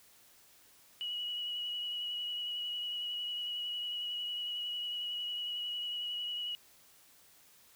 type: tone with vibrato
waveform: sine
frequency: 2921 Hz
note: F#7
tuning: 23 cents flat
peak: -35 dBFS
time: 1.01-6.55 s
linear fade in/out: 0 ms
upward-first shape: sine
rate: 11 Hz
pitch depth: 18 cents each way
effects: white hiss -62 dBFS RMS until 7.75 s